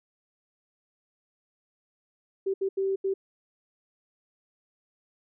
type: tone bursts at uneven times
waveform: sine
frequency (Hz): 387.4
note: G4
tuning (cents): -20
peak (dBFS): -24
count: 4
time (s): 2.46-2.54 / 2.61-2.69 / 2.77-2.96 / 3.04-3.14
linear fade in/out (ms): 10
effects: none